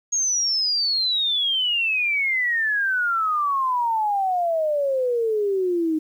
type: exponential sweep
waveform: sine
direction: down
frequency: 6620 to 307.5 Hz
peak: -19 dBFS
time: 0.12-5.99 s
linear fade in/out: 10 ms
effects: 9-bit